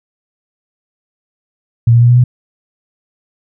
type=tone with pitch steps; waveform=sine; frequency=116.54 / 118.44 / 120.37 / 122.33 / 124.33 Hz; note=A#2 / A#2 / B2 / B2 / B2; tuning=0 / +28 / -44 / -16 / +12 cents; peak=-4 dBFS; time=1.87-2.24 s; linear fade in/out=5 ms; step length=74 ms; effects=none